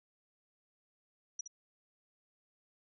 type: tone with echo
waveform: sine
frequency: 5850 Hz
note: F#8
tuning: 21 cents flat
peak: -35 dBFS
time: 1.39-1.41 s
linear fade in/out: 5 ms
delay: 67 ms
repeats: 1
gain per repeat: -9 dB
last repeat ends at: 1.477 s
effects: none